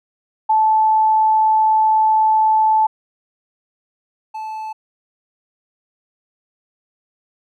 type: tone pair in turn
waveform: sine / triangle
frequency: 872 / 872 Hz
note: A5 / A5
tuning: -16 / -16 cents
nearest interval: unison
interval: 0 cents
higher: neither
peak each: -11 / -23 dBFS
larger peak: first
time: 0.49-2.87 / 4.34-4.73 s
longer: first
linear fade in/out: 10 ms
effects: none